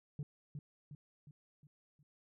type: tone with echo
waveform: sine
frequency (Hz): 145.6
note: D3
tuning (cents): -15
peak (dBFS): -35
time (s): 0.19-0.23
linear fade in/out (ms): 2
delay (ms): 360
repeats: 5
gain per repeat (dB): -6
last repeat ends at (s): 2.03
effects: tanh soft clip ceiling -37 dBFS